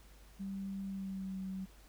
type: tone with pitch glide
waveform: sine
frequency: 195 to 189.78 Hz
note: G3 to F#3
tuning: -9 to +44 cents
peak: -38 dBFS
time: 0.39-1.66 s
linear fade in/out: 20 ms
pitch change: -47 cents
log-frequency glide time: 0.83-1.37 s
effects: added 50 Hz sine -57 dBFS peak until 1.88 s + pink hiss -63 dBFS RMS until 1.88 s